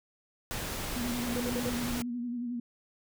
pink noise, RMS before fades -36 dBFS, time 0.51-2.02 s, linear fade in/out 0 ms
sine tone with vibrato, 241.4 Hz, B3, 39 cents flat, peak -32 dBFS, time 0.96-2.6 s, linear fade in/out 5 ms, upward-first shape sine, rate 11 Hz, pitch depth 46 cents each way
triangle tone bursts, 493.9 Hz, B4, in tune, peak -30 dBFS, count 4, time 1.36-1.694 s, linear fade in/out 0 ms, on 40 ms, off 58 ms
effects none

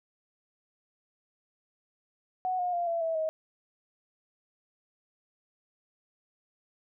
sine tone with pitch steps, 740 / 717.3 / 695.2 / 673.9 / 653.2 / 633.1 Hz, F#5 / F5 / F5 / E5 / E5 / D#5, 0 / +46 / -8 / +38 / -16 / +30 cents, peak -27 dBFS, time 2.45-3.29 s, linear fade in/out 0 ms, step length 140 ms, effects none

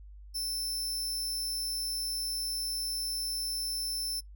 sawtooth tone, 5320 Hz, E8, 15 cents sharp, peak -29 dBFS, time 0.34-4.21 s, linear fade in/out 20 ms, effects noise-tail reverb RT60 0.1 s tail -19 dB re dry + added 50 Hz sine -46 dBFS peak until 4.35 s

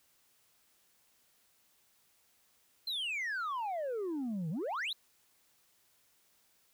sine exponential two-way sweep, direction down then up, 4200 to 150.6 to 4200 Hz, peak -31 dBFS, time 2.87-4.93 s, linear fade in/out 5 ms, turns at 4.5 s, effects tanh soft clip ceiling -33 dBFS + white hiss -70 dBFS RMS until 6.73 s

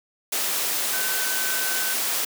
sine tone in noise, 1523 Hz, F#6, 50 cents sharp, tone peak -30 dBFS, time 0.93-1.94 s, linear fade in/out 5 ms, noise white, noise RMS -25 dBFS, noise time 0.32-2.25 s, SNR -8 dB, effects high-pass 300 Hz 12 dB/octave

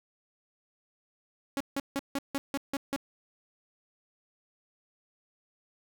sawtooth tone bursts, 277.2 Hz, C#4, in tune, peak -25 dBFS, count 8, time 1.57-2.962 s, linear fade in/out 0 ms, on 34 ms, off 160 ms, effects none

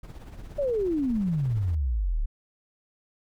brown noise with tremolo, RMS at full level -38 dBFS, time 0.03-1.75 s, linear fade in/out 5 ms, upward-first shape triangle, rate 17 Hz, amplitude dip 65%
sine exponential sweep, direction down, 599 to 33 Hz, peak -23 dBFS, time 0.58-2.26 s, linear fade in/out 10 ms
effects none

